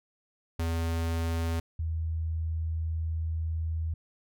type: tone pair in turn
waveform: square / sine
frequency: 82.8 / 80.82 Hz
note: E2 / E2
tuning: +8 / -34 cents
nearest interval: unison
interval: 42 cents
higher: first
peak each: -28 dBFS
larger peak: neither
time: 0.59-1.6 / 1.79-3.94 s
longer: second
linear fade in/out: 5 ms
effects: none